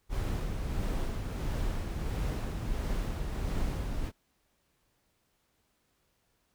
brown noise with tremolo, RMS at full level -31 dBFS, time 0.09-4.12 s, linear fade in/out 50 ms, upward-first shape sine, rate 1.5 Hz, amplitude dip 35%, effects pink hiss -74 dBFS RMS until 6.54 s

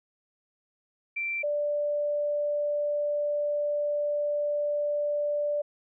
sine tone pair in turn, 2349 / 587.2 Hz, D7 / D5, 0 / 0 cents, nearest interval 2 octaves, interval 2400 cents, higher first, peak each -28 / -25 dBFS, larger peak second, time 1.16-1.43 / 1.43-5.62 s, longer second, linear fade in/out 10 ms, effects none

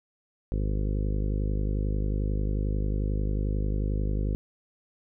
harmonic tone, 51.2 Hz, G#1, 24 cents flat, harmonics 1 / 2 / 3 / 4 / 5 / 6 / 7 / 8 / 9 / 10, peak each -26 / -32 / -36 / -38 / -40 / -42 / -43 / -44 / -45 / -46 dBFS, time 0.52-4.35 s, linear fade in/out 0 ms, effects none

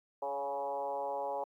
sine tone with frequency modulation, 698.5 Hz, F5, in tune, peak -33 dBFS, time 0.22-1.44 s, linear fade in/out 5 ms, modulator 139 Hz, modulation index 1.8, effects high-pass 300 Hz 12 dB/octave + 12-bit

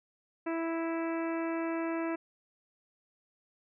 harmonic tone, 329.6 Hz, E4, in tune, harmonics 1 / 2 / 3 / 4 / 5 / 6 / 7 / 8, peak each -32 / -38 / -42 / -44 / -46 / -48 / -49 / -50 dBFS, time 0.46-2.16 s, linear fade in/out 10 ms, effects none

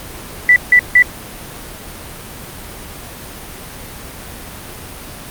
sine tone bursts, 1975.5 Hz, B6, in tune, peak -4 dBFS, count 3, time 0.49-1.023 s, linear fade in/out 2 ms, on 71 ms, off 160 ms, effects pink hiss -31 dBFS RMS until 5.3 s + Opus 32 kbps

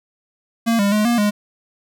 square tone with pitch steps, 229.9 / 201.1 / 211.5 / 237.5 / 207.3 Hz, A#3 / G3 / G#3 / A#3 / G#3, -24 / +44 / +32 / +33 / -3 cents, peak -15 dBFS, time 0.66-1.31 s, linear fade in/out 20 ms, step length 130 ms, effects none

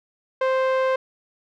sawtooth tone with low-pass filter, 523.3 Hz, C5, in tune, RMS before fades -21 dBFS, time 0.41-0.96 s, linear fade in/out 5 ms, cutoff 1900 Hz, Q 0.61, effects none

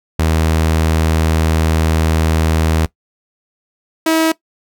sawtooth tone pair in turn, 80 / 322 Hz, D#2 / E4, +49 / -41 cents, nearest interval 2 octaves, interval 2410 cents, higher second, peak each -8 / -7 dBFS, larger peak second, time 0.19-2.86 / 4.06-4.32 s, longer first, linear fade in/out 5 ms, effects noise-tail reverb RT60 0.1 s tail -19 dB re dry

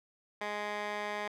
15% pulse tone with band-pass filter, 208 Hz, G#3, 3 cents sharp, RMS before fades -37 dBFS, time 0.41-1.28 s, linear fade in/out 5 ms, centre 1500 Hz, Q 1.1, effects none

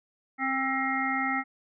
harmonic tone with a mistuned harmonic, 265.1 Hz, C4, 23 cents sharp, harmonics 1 / 3 / 5 / 7 / 8, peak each -32 / -32 / -32 / -32 / -32 dBFS, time 0.38-1.44 s, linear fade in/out 50 ms, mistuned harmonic 7, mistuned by +37 cents, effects none

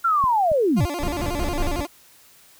sine linear sweep, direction down, 1396.9 to 56.9 Hz, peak -16 dBFS, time 0.04-0.86 s, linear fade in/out 10 ms
click train, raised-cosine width 5 ms, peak -20 dBFS, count 5, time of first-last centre 0.24-1.348 s, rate 3.61 Hz
20% pulse tone with vibrato, 319 Hz, D#4, 43 cents sharp, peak -21 dBFS, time 0.76-1.87 s, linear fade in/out 20 ms, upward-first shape square, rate 11 Hz, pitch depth 170 cents each way
brown noise with tremolo, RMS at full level -24 dBFS, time 0.99-1.84 s, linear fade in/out 50 ms, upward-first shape square, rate 5 Hz, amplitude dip 45%
effects white hiss -52 dBFS RMS until 2.59 s

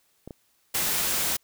clicks, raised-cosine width 2 ms, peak -25 dBFS, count 2, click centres 0.276 / 0.308 s
white noise, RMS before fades -26 dBFS, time 0.74-1.37 s, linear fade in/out 10 ms
effects white hiss -67 dBFS RMS until 1.43 s

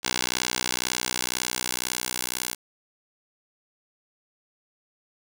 10% pulse tone with band-pass filter sweep, 62 Hz, B1, 7 cents sharp, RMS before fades -29 dBFS, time 0.03-2.55 s, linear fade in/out 20 ms, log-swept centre 5600 to 11000 Hz, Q 0.7, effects none

